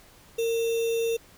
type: tone with sample-and-hold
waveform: sine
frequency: 459.5 Hz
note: A#4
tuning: 25 cents flat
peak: -23 dBFS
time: 0.38-1.17 s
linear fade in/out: 10 ms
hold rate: 3150 Hz
effects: pink hiss -54 dBFS RMS until 1.37 s